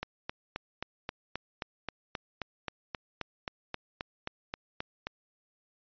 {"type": "click train", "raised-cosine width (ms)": 0.3, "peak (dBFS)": -18, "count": 20, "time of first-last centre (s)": [0.03, 5.07], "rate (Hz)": 3.77, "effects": ["resampled to 11025 Hz"]}